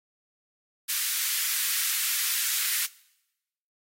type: high-pass noise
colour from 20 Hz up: white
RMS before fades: -27 dBFS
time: 0.88-2.87 s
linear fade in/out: 20 ms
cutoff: 1500 Hz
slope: 24 dB/octave
effects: noise-tail reverb RT60 0.9 s tail -22 dB re dry + AAC 48 kbps